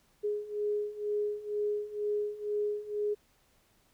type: beating tone pair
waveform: sine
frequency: 415.3 / 417.4 Hz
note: G#4 / G#4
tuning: 0 / +9 cents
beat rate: 2.1 Hz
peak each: -35 / -32 dBFS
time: 0.23-3.15 s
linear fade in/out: 20 ms
effects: pink hiss -68 dBFS RMS until 3.93 s